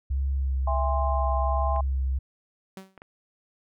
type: tone with vibrato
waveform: sine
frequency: 67 Hz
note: C2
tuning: 42 cents sharp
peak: -23 dBFS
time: 0.1-2.19 s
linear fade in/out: 10 ms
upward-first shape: sine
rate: 1.4 Hz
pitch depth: 30 cents each way
type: chord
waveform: sine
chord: E augmented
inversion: none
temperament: equal with one note detuned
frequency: 659.3 / 809.8 / 1046.5 Hz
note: E5 / G#5 / B#5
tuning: 0 / -44 / 0 cents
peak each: -30 dBFS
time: 0.67-1.81 s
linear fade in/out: 5 ms
type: clicks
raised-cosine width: 0.5 ms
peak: -29 dBFS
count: 3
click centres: 1.762 / 2.977 / 3.019 s
type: tone with exponential decay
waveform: sawtooth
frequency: 190.9 Hz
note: G3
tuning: 46 cents flat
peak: -32 dBFS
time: 2.77-2.98 s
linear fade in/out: 2 ms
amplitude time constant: 45 ms
effects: none